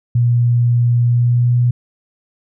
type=tone with pitch glide; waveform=sine; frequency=120 to 121.96 Hz; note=B2 to B2; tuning=-49 to -21 cents; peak=-10 dBFS; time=0.15-1.71 s; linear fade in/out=5 ms; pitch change=+28 cents; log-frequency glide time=1.04-1.56 s; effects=none